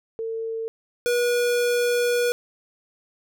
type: tone pair in turn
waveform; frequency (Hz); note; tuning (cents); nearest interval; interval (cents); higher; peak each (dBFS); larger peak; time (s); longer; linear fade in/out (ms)
sine / square; 450.5 / 483.5; A4 / B4; +41 / -37; minor second; 122; second; -26 / -20; second; 0.19-0.68 / 1.06-2.32; second; 0
effects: none